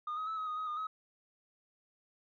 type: tone with pitch steps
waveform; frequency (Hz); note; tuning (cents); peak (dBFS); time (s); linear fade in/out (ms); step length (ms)
sine; 1221 / 1265 / 1307 / 1270 / 1239 / 1264 / 1219 / 1275; D#6 / D#6 / E6 / D#6 / D#6 / D#6 / D#6 / D#6; -33 / +28 / -15 / +35 / -8 / +27 / -36 / +42; -33; 0.07-0.87; 5; 100
effects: tanh soft clip ceiling -33 dBFS